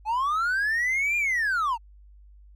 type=linear two-way sweep; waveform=triangle; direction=up then down; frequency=830.6 to 2429 to 868 Hz; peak=-20 dBFS; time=0.05-1.78 s; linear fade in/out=50 ms; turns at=1.17 s; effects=tanh soft clip ceiling -16 dBFS + added 50 Hz sine -48 dBFS peak until 2.55 s